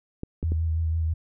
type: clicks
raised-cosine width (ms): 3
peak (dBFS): -19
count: 3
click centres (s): 0.234 / 0.429 / 0.52
type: tone with vibrato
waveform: sine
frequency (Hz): 81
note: E2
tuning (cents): -30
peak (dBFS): -22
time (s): 0.43-1.14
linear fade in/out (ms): 10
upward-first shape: triangle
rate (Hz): 6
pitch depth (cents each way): 35
effects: none